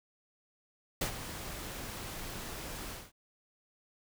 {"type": "noise with ADSR envelope", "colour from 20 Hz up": "pink", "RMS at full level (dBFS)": -31, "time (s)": [1.01, 3.12], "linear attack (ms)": 5, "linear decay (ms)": 96, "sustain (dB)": -11, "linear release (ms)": 210, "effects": []}